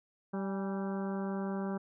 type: harmonic tone with a mistuned harmonic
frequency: 194.4 Hz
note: G3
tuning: 14 cents flat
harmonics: 1 / 2 / 3 / 4 / 5 / 6 / 7 / 8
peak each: -34 / -40 / -44 / -46 / -48 / -50 / -51 / -52 dBFS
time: 0.33-1.78 s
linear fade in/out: 10 ms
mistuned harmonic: 4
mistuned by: +55 cents
effects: none